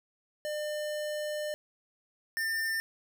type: tone pair in turn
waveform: square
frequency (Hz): 600 / 1798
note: D5 / A6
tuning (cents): +37 / +37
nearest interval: octave + perfect fifth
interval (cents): 1900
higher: second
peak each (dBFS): -33 / -30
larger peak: second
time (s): 0.45-1.54 / 2.37-2.8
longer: first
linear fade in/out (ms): 0
effects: none